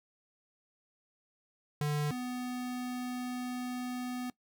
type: tone pair in turn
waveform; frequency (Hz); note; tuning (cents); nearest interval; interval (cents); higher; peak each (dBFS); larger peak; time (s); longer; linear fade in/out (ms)
square; 148.1 / 249.1; D3 / B3; +15 / +15; major sixth; 900; second; -30 / -36; first; 1.81-2.11 / 2.11-4.3; second; 2
effects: noise-tail reverb RT60 0.1 s tail -20 dB re dry